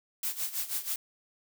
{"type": "noise with tremolo", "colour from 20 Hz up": "blue", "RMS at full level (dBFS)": -31, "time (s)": [0.23, 0.96], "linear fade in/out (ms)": 2, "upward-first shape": "sine", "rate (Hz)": 6.2, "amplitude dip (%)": 80, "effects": []}